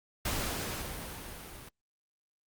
pink noise with level ramp, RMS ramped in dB -32 to -48 dBFS, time 0.25-1.69 s, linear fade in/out 5 ms, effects Opus 48 kbps

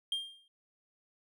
triangle tone with exponential decay, 3202 Hz, G7, 36 cents sharp, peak -27 dBFS, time 0.12-0.48 s, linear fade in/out 2 ms, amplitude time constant 77 ms, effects none

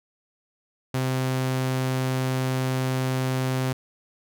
sawtooth tone, 130 Hz, C3, 11 cents flat, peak -19 dBFS, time 0.94-3.73 s, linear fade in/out 5 ms, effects none

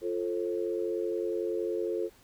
sine chord, F major, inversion none, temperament equal with one note detuned, 349.2 / 440 / 535.8 Hz, F4 / A4 / C5, 0 / 0 / +41 cents, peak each -32 / -32 / -37 dBFS, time 0.01-2.1 s, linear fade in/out 50 ms, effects pink hiss -60 dBFS RMS until 2.23 s

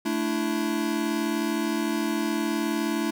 square chord, A suspended fourth, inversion none, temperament equal with one note detuned, 220 / 293.7 / 333.1 Hz, A3 / D4 / E4, 0 / 0 / +18 cents, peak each -30 / -30 / -29 dBFS, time 0.05-3.11 s, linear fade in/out 10 ms, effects none

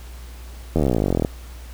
slowing click train, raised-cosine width 2 ms, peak -6 dBFS, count 28, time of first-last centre 0.76-1.249 s, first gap 12 ms, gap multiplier 1.03, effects added 60 Hz sine -35 dBFS peak until 1.73 s + pink hiss -46 dBFS RMS until 1.73 s

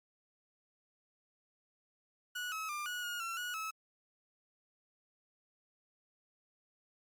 30% pulse tone with pitch steps, 1465 / 1287 / 1195 / 1459 / 1434 / 1354 / 1457 / 1296 Hz, F#6 / E6 / D6 / F#6 / F6 / E6 / F#6 / E6, -18 / -42 / +30 / -25 / +45 / +46 / -27 / -30 cents, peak -35 dBFS, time 2.35-3.71 s, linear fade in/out 10 ms, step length 170 ms, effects Opus 48 kbps

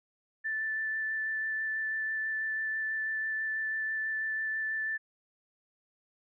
sine tone with vibrato, 1760 Hz, A6, in tune, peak -30 dBFS, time 0.44-4.98 s, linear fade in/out 20 ms, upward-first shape sine, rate 6.1 Hz, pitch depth 9 cents each way, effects none

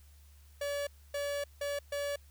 45% pulse tone bursts at uneven times, 572 Hz, D5, 46 cents flat, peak -33 dBFS, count 4, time 0.61-0.87 / 1.14-1.44 / 1.61-1.79 / 1.92-2.16 s, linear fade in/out 5 ms, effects added 72 Hz sine -55 dBFS peak until 2.3 s + white hiss -66 dBFS RMS until 2.3 s

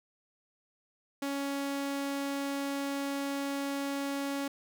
sawtooth tone, 278.9 Hz, C#4, 11 cents sharp, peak -28 dBFS, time 1.22-4.48 s, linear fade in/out 5 ms, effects none

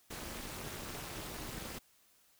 pink noise with amplitude modulation, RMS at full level -40 dBFS, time 0.1-1.79 s, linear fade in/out 10 ms, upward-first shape sine, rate 272 Hz, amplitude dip 95%, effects white hiss -68 dBFS RMS until 2.39 s

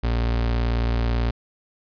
35% pulse tone, 58.27 Hz, A#1, in tune, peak -18 dBFS, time 0.03-1.31 s, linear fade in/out 10 ms, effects resampled to 11025 Hz

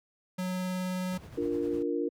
square tone with vibrato, 183.7 Hz, F#3, 12 cents flat, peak -31 dBFS, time 0.38-1.18 s, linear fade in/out 10 ms, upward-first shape sine, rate 19 Hz, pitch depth 8 cents each way
brown noise with tremolo, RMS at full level -39 dBFS, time 1.12-1.83 s, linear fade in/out 10 ms, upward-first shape triangle, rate 9.9 Hz, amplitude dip 55%
sine chord, Bb major, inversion first, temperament equal, 293.7 / 349.2 / 466.2 Hz, D4 / F4 / Bb4, 0 / 0 / 0 cents, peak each -32 dBFS, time 1.37-2.09 s, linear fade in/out 10 ms
effects high-pass 80 Hz 12 dB/octave

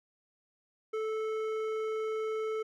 sine tone with hard clipping, 437.4 Hz, A4, 10 cents flat, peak -33 dBFS, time 0.93-2.63 s, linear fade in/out 10 ms, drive 10 dB, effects none

